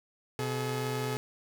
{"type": "tone pair together", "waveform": "sawtooth", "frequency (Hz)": [126.74, 426.3], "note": ["B2", "G#4"], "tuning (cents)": [45, 45], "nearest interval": "octave + major sixth", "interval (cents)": 2100, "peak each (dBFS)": [-29, -30], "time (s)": [0.39, 1.17], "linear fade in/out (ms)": 0, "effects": []}